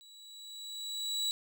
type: tone with level ramp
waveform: 35% pulse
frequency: 3912 Hz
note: B7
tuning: 17 cents flat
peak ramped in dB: -52 to -27 dBFS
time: 0.01-1.31 s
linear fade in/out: 0 ms
effects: none